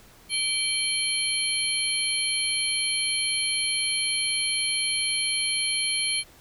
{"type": "tone cluster", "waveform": "sine", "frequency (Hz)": [2318, 3134, 4254, 10970], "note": ["D7", "G7", "C8", "F9"], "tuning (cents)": [-23, -1, 28, -32], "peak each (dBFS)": -29, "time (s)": [0.29, 6.24], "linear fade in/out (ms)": 50, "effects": ["pink hiss -53 dBFS RMS until 6.4 s"]}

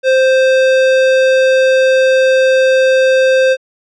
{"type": "tone", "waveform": "square", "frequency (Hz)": 523.3, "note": "C5", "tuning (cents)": 0, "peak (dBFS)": -8, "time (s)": [0.03, 3.57], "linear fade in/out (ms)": 50, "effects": ["low-pass 4000 Hz 12 dB/octave"]}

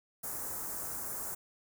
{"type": "band-stop noise", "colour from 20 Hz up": "white", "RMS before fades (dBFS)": -39, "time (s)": [0.23, 1.35], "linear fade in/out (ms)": 10, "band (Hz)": [1500, 6900], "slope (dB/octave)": 24, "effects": []}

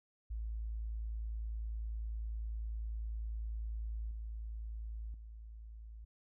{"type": "tone with level steps", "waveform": "sine", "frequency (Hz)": 55, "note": "A1", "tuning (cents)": 0, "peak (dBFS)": [-37, -40, -47], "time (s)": [0.3, 6.05], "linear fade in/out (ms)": 10, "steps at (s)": [4.11, 5.14], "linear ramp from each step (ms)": 2, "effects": []}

